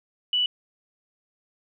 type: tone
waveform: sine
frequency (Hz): 2960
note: F#7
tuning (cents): 0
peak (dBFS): -20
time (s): 0.33-0.46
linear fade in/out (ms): 2
effects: none